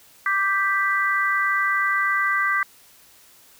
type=chord; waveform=sine; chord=G major; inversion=second; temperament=equal; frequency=1174.7 / 1568 / 1975.5 Hz; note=D6 / G6 / B6; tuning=0 / 0 / 0 cents; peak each=-23 dBFS; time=0.26-2.63 s; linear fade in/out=2 ms; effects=white hiss -52 dBFS RMS until 3.59 s